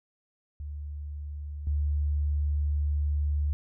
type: tone with level steps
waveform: sine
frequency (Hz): 73.42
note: D2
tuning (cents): 0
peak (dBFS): -34 / -24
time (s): 0.6-3.53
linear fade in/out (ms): 0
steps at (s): 1.67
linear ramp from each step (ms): 2
effects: none